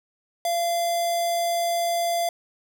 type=tone with notch filter; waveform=square; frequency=686 Hz; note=F5; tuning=31 cents flat; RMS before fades=-24 dBFS; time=0.45-2.29 s; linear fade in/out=2 ms; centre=1600 Hz; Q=0.82; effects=none